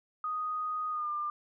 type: tone with pitch glide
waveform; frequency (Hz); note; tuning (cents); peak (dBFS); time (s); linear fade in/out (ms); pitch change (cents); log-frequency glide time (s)
sine; 1244 to 1196.8; D#6 to D6; -1 to +32; -31; 0.24-1.3; 2; -67; 0.9-1.1
effects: none